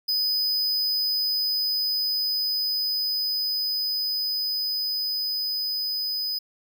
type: tone with level ramp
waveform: square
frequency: 5000 Hz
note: D#8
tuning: 8 cents sharp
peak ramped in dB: -22 to -26 dBFS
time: 0.08-6.39 s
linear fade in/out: 10 ms
effects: none